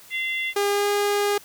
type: harmonic tone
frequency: 688 Hz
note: F5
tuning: 26 cents flat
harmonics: 3 / 4 / 5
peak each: -25 / -31 / -33 dBFS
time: 0.1-0.54 s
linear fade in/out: 50 ms
type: tone with pitch glide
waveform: sawtooth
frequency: 404.9 to 408.7 Hz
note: G#4 to G#4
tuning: -44 to -28 cents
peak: -16 dBFS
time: 0.56-1.38 s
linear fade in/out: 5 ms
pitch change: +16 cents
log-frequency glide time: 0.69-0.88 s
effects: white hiss -48 dBFS RMS until 1.44 s